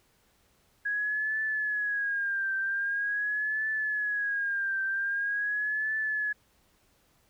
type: tone with vibrato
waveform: sine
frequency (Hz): 1654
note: G#6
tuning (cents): -8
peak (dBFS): -27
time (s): 0.85-6.33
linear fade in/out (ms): 10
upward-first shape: triangle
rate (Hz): 0.44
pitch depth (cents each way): 100
effects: pink hiss -67 dBFS RMS until 7.29 s